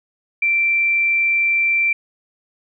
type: tone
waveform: sine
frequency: 2349 Hz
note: D7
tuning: in tune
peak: -14 dBFS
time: 0.42-1.93 s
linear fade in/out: 5 ms
effects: none